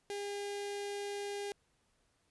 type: tone with notch filter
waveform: sawtooth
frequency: 405.1 Hz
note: G#4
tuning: 43 cents flat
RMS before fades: -40 dBFS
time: 0.1-1.52 s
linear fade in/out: 0 ms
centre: 1200 Hz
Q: 1.9
effects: pink hiss -75 dBFS RMS until 2.3 s + resampled to 24000 Hz